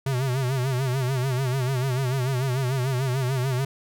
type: tone with vibrato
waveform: square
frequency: 130 Hz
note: C3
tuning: 11 cents flat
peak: -23 dBFS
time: 0.06-3.65 s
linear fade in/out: 5 ms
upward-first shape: sine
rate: 6.8 Hz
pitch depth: 99 cents each way
effects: none